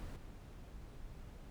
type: noise with level steps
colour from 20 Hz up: brown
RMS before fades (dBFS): -45 / -51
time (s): 0-1.5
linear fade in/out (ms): 0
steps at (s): 0.16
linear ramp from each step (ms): 2
effects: none